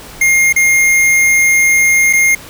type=tone with dropouts; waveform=square; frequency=2128 Hz; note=C7; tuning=29 cents sharp; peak=-8 dBFS; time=0.21-2.35 s; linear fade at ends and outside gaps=5 ms; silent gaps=0.527-0.561 / 2.129-2.133 s; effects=pink hiss -33 dBFS RMS until 2.49 s